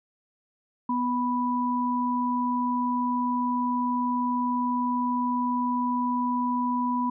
sine tone pair together, 246.9 / 986.6 Hz, B3 / B5, 0 / -2 cents, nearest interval 2 octaves, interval 2398 cents, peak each -26 dBFS, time 0.89-7.1 s, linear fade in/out 5 ms, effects none

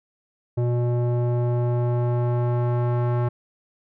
square tone with low-pass filter sweep, 121.1 Hz, B2, 34 cents flat, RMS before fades -22 dBFS, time 0.57-3.29 s, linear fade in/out 10 ms, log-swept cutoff 550 to 1100 Hz, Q 1.2, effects none

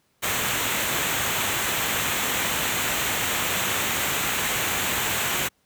pink noise with comb filter, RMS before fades -25 dBFS, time 0.22-5.49 s, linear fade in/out 20 ms, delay 0.2 ms, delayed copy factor -0.6, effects pink hiss -67 dBFS RMS until 5.65 s + high-pass 80 Hz 12 dB/octave

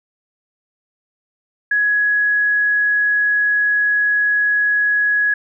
sine tone, 1675 Hz, G#6, 14 cents sharp, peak -13 dBFS, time 1.71-5.34 s, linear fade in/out 5 ms, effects none

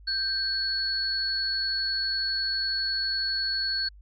sine tone pair together, 1568 / 4390 Hz, G6 / C#8, 0 / -18 cents, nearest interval octave + tritone, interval 1782 cents, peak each -32 / -26 dBFS, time 0.07-3.89 s, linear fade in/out 10 ms, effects added 50 Hz sine -47 dBFS peak until 4.01 s

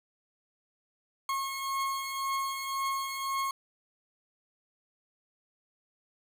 40% pulse beating tone pair, 1086 / 1087.9 Hz, C#6 / C#6, -36 / -33 cents, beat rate 1.9 Hz, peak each -31 / -37 dBFS, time 1.29-3.51 s, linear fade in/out 2 ms, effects none

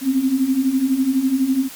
sine beating tone pair, 255.6 / 267.6 Hz, C4 / C4, -40 / +39 cents, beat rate 12 Hz, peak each -21 / -16 dBFS, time 0.01-1.69 s, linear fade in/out 50 ms, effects white hiss -37 dBFS RMS until 1.75 s + MP3 96 kbps

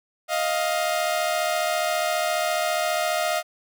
sawtooth tone pair together, 626 / 700.7 Hz, D#5 / F5, +10 / +6 cents, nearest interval major second, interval 196 cents, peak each -21 dBFS, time 0.28-3.43 s, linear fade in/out 50 ms, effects none

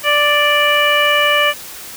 harmonic tone, 587.3 Hz, D5, in tune, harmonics 1 / 2 / 3 / 4 / 5, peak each -17 / -17 / -17 / -17 / -17 dBFS, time 0.03-1.54 s, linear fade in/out 50 ms, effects white hiss -32 dBFS RMS until 1.96 s

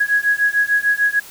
sine beating tone pair, 1661.2 / 1667.9 Hz, G#6 / G#6, 0 / +7 cents, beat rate 6.7 Hz, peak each -17 dBFS, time 0-1.2 s, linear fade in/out 10 ms, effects white hiss -39 dBFS RMS until 1.3 s

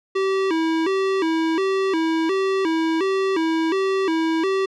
square tone with vibrato, 353.5 Hz, F4, 21 cents sharp, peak -19 dBFS, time 0.15-4.66 s, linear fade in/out 10 ms, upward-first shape square, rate 1.4 Hz, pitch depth 150 cents each way, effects low-pass 4000 Hz 12 dB/octave

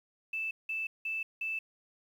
sine tone bursts, 2639 Hz, E7, 1 cent sharp, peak -32 dBFS, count 4, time 0.33-1.59 s, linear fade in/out 5 ms, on 180 ms, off 180 ms, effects 10-bit

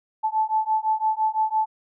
sine beating tone pair, 869 / 874.9 Hz, A5 / A5, -22 / -10 cents, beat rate 5.9 Hz, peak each -23 dBFS, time 0.23-1.66 s, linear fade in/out 20 ms, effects none

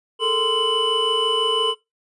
triangle tone cluster, 427.3 / 453.3 / 1037 / 2980 Hz, G#4 / A#4 / C6 / F#7, +49 / -48 / -16 / +12 cents, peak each -25 / -21 / -23 / -20 dBFS, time 0.19-1.75 s, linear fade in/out 50 ms, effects noise-tail reverb RT60 0.2 s tail -19 dB re dry + resampled to 24000 Hz

